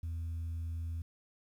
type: tone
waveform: sine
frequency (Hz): 82.8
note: E2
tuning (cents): +8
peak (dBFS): -33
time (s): 0.03-1.02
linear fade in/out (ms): 5
effects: tanh soft clip ceiling -34 dBFS + 11-bit